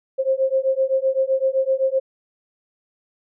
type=beating tone pair; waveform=sine; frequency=527 / 534.8 Hz; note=C5 / C5; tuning=+12 / +38 cents; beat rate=7.8 Hz; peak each=-20 dBFS; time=0.18-2 s; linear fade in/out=20 ms; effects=none